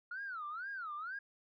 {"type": "tone with vibrato", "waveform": "sine", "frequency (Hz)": 1388, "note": "F6", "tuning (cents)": -11, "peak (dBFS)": -39, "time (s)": [0.11, 1.19], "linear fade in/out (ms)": 5, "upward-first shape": "sine", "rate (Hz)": 2.1, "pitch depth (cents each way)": 280, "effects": ["tanh soft clip ceiling -35 dBFS"]}